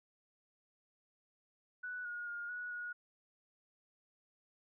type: tone with pitch steps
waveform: sine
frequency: 1482 / 1438 / 1419 / 1464 / 1449 Hz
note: F#6 / F#6 / F6 / F#6 / F#6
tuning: +2 / -50 / +27 / -19 / -37 cents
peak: -40 dBFS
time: 1.83-2.93 s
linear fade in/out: 10 ms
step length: 220 ms
effects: none